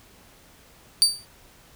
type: tone with exponential decay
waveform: 30% pulse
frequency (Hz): 4628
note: D8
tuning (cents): -26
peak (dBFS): -8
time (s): 1.02-1.25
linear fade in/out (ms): 0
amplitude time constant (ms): 48
effects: pink hiss -53 dBFS RMS until 1.75 s